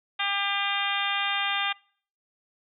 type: harmonic tone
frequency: 400.1 Hz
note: G4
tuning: 35 cents sharp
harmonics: 2 / 3 / 4 / 5 / 6 / 7 / 8 / 9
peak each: -33 / -33 / -33 / -33 / -33 / -33 / -33 / -33 dBFS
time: 0.19-1.73 s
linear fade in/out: 10 ms
effects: noise-tail reverb RT60 0.5 s tail -24 dB re dry